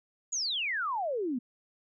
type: exponential sweep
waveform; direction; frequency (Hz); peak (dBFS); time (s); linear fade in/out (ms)
sine; down; 7040 to 230.1; -29; 0.32-1.39; 10
effects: none